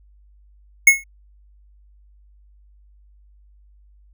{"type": "tone with exponential decay", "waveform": "square", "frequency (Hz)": 2180, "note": "C#7", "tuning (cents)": -29, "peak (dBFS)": -4, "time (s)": [0.87, 1.04], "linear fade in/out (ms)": 5, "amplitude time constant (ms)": 35, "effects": ["added 50 Hz sine -49 dBFS peak until 4.13 s"]}